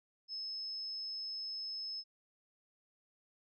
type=tone; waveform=sine; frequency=5200 Hz; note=E8; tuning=24 cents flat; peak=-39 dBFS; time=0.28-2.04 s; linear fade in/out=50 ms; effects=none